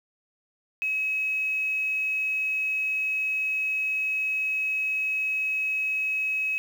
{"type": "tone with quantisation", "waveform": "sine", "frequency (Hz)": 2559, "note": "D#7", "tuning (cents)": 48, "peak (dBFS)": -24, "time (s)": [0.82, 6.58], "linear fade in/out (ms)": 0, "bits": 8, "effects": []}